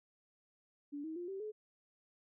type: tone with pitch steps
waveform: sine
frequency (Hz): 288.4 / 318.2 / 351 / 387.2 / 427.1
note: D4 / D#4 / F4 / G4 / G#4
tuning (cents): -31 / +39 / +9 / -21 / +48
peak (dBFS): -40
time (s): 0.92-1.52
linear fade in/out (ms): 20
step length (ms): 120
effects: none